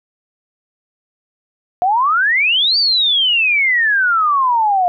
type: exponential two-way sweep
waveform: sine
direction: up then down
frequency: 698.5 to 4699 to 698.5 Hz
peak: -11 dBFS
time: 1.82-4.88 s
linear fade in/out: 0 ms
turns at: 2.78 s
effects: none